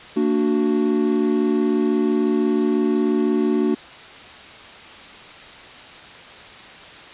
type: chord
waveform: triangle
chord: Bb augmented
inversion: none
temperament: equal with one note detuned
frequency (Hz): 227.8 / 293.7 / 370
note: Bb3 / D4 / F#4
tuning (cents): -40 / 0 / 0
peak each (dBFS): -19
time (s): 0.16-3.75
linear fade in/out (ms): 10
effects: white hiss -40 dBFS RMS until 7.13 s + resampled to 8000 Hz